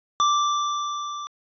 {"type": "tone with level ramp", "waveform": "square", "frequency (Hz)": 1174, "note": "D6", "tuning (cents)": -1, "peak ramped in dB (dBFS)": [-17, -32], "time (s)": [0.2, 1.27], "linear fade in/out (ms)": 0, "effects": ["resampled to 16000 Hz"]}